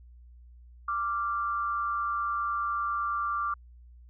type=tone pair together; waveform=sine; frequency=1174.2 / 1384 Hz; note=D6 / F6; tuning=-1 / -16 cents; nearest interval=minor third; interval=285 cents; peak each=-28 / -34 dBFS; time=0.88-3.54 s; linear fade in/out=5 ms; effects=added 60 Hz sine -49 dBFS peak until 4.09 s